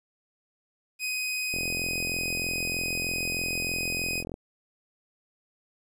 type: tone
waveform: sawtooth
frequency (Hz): 2507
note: D#7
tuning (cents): +12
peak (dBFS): -25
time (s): 0.99-4.24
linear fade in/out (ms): 50
type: click train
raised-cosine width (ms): 2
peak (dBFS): -23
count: 122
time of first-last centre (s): 1.54-4.341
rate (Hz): 43.2
effects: resampled to 32000 Hz + 10-bit